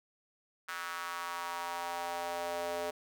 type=tone with high-pass filter sweep; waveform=square; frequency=86.4 Hz; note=F2; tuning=18 cents flat; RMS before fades=-38 dBFS; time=0.68-2.91 s; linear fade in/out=10 ms; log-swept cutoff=1400 to 530 Hz; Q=2.9; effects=none